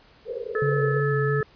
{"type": "band-pass noise", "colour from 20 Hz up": "pink", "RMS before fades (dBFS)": -32, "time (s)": [0.25, 1.03], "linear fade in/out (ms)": 50, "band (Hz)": [430, 510], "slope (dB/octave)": 96}
{"type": "harmonic tone", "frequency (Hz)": 432.1, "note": "A4", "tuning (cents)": -31, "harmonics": [1, 3, 4], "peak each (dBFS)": [-24, -31, -30], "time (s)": [0.55, 1.43], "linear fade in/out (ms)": 2}
{"type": "tone with vibrato", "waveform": "sine", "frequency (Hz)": 138.59, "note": "C#3", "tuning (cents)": 0, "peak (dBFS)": -23, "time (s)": [0.62, 1.41], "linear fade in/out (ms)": 2, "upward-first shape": "square", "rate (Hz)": 3, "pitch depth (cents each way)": 22}
{"effects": ["pink hiss -55 dBFS RMS until 1.55 s", "resampled to 11025 Hz"]}